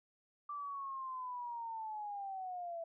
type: linear sweep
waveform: sine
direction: down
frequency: 1174.7 to 659.3 Hz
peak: -40 dBFS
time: 0.49-2.84 s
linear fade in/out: 5 ms
effects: none